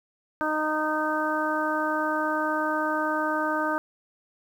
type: harmonic tone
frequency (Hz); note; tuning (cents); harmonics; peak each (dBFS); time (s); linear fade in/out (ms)
308.1; D#4; -17; 1 / 2 / 3 / 4 / 5; -30 / -30 / -30 / -30 / -30; 0.41-3.78; 0
effects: 9-bit